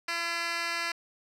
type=tone with band-pass filter; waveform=10% pulse; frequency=339.1 Hz; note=E4; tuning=49 cents sharp; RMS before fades=-32 dBFS; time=0.08-0.92 s; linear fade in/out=5 ms; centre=3200 Hz; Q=1.2; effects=none